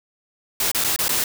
white noise with dropouts, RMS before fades -21 dBFS, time 0.6-1.24 s, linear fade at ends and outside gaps 2 ms, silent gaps 0.716-0.747 / 0.84-0.845 / 0.962-0.989 / 1.082-1.092 s, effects none

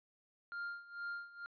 triangle tone with tremolo, 1400 Hz, F6, 4 cents sharp, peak -37 dBFS, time 0.52-1.46 s, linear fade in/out 0 ms, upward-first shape sine, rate 2.2 Hz, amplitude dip 85%, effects resampled to 11025 Hz

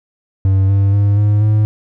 triangle tone with pitch steps, 96.4 / 98.88 / 101.43 / 104.04 / 106.72 Hz, G2 / G2 / G#2 / G#2 / G#2, -28 / +15 / -40 / +4 / +48 cents, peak -7 dBFS, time 0.45-1.65 s, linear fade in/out 0 ms, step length 240 ms, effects none

